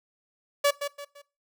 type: tone with echo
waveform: sawtooth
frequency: 572 Hz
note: D5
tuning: 46 cents flat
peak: -15 dBFS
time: 0.64-0.71 s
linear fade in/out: 10 ms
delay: 170 ms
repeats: 3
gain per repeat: -9 dB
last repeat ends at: 1.22 s
effects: noise-tail reverb RT60 0.3 s tail -20 dB re dry